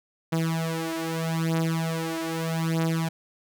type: beating tone pair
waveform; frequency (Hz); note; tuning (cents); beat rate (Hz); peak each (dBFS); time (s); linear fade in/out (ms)
sawtooth; 162.9 / 163.7; E3 / E3; -20 / -12; 0.8; -24; 0.32-3.09; 10
effects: none